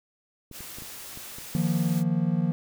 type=noise; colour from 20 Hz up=white; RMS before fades=-41 dBFS; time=0.51-2.04 s; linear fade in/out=50 ms
type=clicks; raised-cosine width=3 ms; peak=-30 dBFS; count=6; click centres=0.513 / 0.606 / 0.785 / 0.822 / 1.174 / 1.385 s
type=chord; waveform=triangle; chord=Eb suspended second; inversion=none; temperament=equal; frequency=155.56 / 174.61 / 233.1 Hz; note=Eb3 / F3 / Bb3; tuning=0 / 0 / 0 cents; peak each=-25 / -23 / -28 dBFS; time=1.55-2.52 s; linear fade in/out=0 ms
effects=none